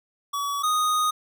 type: tone pair in turn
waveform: square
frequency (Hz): 1136 / 1241.9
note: C#6 / D#6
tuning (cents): +42 / -4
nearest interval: major second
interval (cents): 154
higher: second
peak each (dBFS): -26 / -21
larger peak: second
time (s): 0.33-0.63 / 0.63-1.11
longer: second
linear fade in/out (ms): 10
effects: none